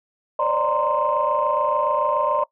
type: tone cluster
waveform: sine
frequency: 525 / 575 / 602 / 929 / 1046 Hz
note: C5 / D5 / D5 / A#5 / C6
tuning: +6 / -37 / +43 / -6 / -1 cents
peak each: -30 / -26 / -23 / -24 / -22 dBFS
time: 0.39-2.44 s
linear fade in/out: 5 ms
effects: noise-tail reverb RT60 0.1 s tail -20 dB re dry + tanh soft clip ceiling -9 dBFS